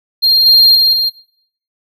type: tone with level steps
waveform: triangle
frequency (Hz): 4206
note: C8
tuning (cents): +8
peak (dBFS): -6 / -3 / -6 / -10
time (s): 0.22-1.1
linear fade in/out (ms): 20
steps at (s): 0.46 / 0.75 / 0.93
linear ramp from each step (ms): 2
effects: noise-tail reverb RT60 0.6 s tail -18 dB re dry